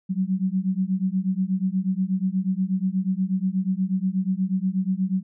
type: beating tone pair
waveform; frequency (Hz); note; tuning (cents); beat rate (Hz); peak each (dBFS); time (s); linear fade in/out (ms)
sine; 184.2 / 192.5; F#3 / G3; -7 / -31; 8.3; -24; 0.09-5.23; 20
effects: none